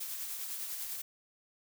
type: noise with tremolo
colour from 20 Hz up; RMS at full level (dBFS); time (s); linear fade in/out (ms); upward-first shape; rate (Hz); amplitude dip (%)
blue; -38; 0-1.02; 10; triangle; 10; 40
effects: none